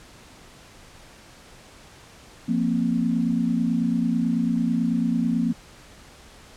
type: chord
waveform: sine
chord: F suspended fourth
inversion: none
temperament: just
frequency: 174.61 / 232.8 / 261.9 Hz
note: F3 / Bb3 / C4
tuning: 0 / -2 / +2 cents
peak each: -26 / -22 / -26 dBFS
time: 2.48-5.53 s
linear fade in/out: 10 ms
effects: pink hiss -48 dBFS RMS until 6.56 s + low-pass 9000 Hz 12 dB/octave